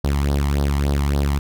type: tone with flanger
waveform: sawtooth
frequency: 70.8 Hz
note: C#2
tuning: 37 cents sharp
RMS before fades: -19 dBFS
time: 0.04-1.39 s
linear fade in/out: 5 ms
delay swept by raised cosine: 0.2 to 1.01 ms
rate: 3.5 Hz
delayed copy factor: +0.75
effects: none